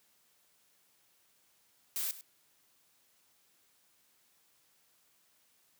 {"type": "noise with echo", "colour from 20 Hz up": "blue", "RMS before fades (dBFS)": -35, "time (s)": [1.96, 2.11], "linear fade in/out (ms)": 0, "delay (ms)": 100, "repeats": 1, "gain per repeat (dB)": -15, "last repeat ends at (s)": 2.21, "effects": ["white hiss -70 dBFS RMS until 5.79 s", "high-pass 80 Hz 12 dB/octave"]}